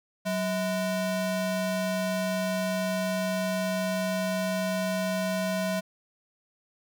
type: ring-modulated tone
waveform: square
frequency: 415.3 Hz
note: G#4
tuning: in tune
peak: -24 dBFS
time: 0.25-5.81 s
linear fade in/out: 20 ms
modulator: 228 Hz
effects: none